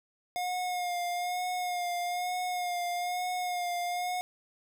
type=tone with vibrato; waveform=square; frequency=715 Hz; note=F5; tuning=41 cents sharp; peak=-31 dBFS; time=0.36-4.21 s; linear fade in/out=0 ms; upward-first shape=sine; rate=1.1 Hz; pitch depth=30 cents each way; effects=none